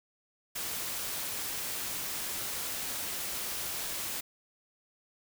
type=noise; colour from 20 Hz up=white; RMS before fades=-36 dBFS; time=0.55-4.21 s; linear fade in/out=10 ms; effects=none